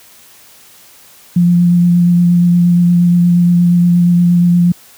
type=tone with vibrato; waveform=sine; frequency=174.61 Hz; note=F3; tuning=in tune; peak=-6 dBFS; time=1.36-4.72 s; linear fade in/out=5 ms; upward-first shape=sine; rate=8.5 Hz; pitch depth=14 cents each way; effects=white hiss -42 dBFS RMS until 4.97 s + high-pass 60 Hz 12 dB/octave